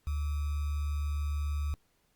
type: tone with sample-and-hold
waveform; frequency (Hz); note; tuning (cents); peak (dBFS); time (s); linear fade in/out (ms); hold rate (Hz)
sine; 73.42; D2; 0; -29; 0.07-1.74; 0; 1225
effects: pink hiss -72 dBFS RMS until 2.15 s + Opus 48 kbps